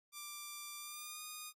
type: tone with pitch glide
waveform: 5% pulse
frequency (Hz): 1180 to 1228.7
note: D6 to D#6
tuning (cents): +8 to -22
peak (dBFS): -34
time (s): 0.12-1.53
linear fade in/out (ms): 50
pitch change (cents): +70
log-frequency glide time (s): 0.78-1.23
effects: AAC 48 kbps